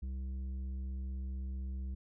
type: tone with tanh clipping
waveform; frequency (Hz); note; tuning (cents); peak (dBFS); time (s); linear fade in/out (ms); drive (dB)
triangle; 65.41; C2; 0; -38; 0.02-1.95; 10; 12
effects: none